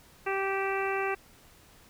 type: harmonic tone with a mistuned harmonic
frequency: 389.5 Hz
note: G4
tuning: 11 cents flat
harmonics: 1 / 2 / 3 / 4 / 5 / 6 / 7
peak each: -31 / -34 / -36 / -37 / -38 / -39 / -39 dBFS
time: 0.26-1.15 s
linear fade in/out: 10 ms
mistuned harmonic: 7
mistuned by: -26 cents
effects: pink hiss -57 dBFS RMS until 1.89 s